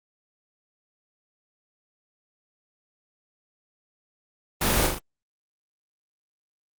pink noise with echo, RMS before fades -23 dBFS, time 4.61-4.87 s, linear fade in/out 5 ms, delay 39 ms, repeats 3, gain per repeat -4 dB, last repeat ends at 4.987 s, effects Opus 24 kbps

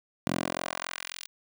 10% pulse tone with high-pass filter sweep, 43.65 Hz, F1, in tune, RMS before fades -34 dBFS, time 0.27-1.27 s, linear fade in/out 0 ms, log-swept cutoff 190 to 4000 Hz, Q 1, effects none

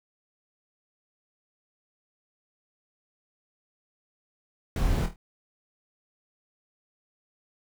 brown noise with echo, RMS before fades -25 dBFS, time 4.76-5.06 s, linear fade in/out 2 ms, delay 25 ms, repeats 4, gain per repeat -7 dB, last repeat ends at 5.16 s, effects none

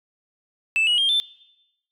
sine tone with pitch steps, 2637 / 2909 / 3209 / 3540 Hz, E7 / F#7 / G7 / A7, 0 / -30 / +40 / +10 cents, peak -15 dBFS, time 0.76-1.2 s, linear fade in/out 0 ms, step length 110 ms, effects noise-tail reverb RT60 0.9 s tail -22 dB re dry + tanh soft clip ceiling -15 dBFS

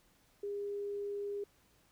sine tone, 405.9 Hz, G#4, 40 cents flat, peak -36 dBFS, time 0.43-1.44 s, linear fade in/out 5 ms, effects pink hiss -69 dBFS RMS until 1.91 s

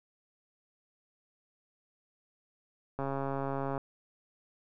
click train, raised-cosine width 1 ms, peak -21 dBFS, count 109, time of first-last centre 2.99-3.778 s, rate 137 Hz, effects none

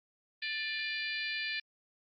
harmonic tone with a mistuned harmonic, 587.3 Hz, D5, in tune, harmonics 3 / 4 / 5 / 6 / 7 / 8, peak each -38 / -38 / -44 / -44 / -42 / -45 dBFS, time 0.42-1.6 s, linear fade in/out 5 ms, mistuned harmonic 4, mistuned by +38 cents, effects Opus 24 kbps

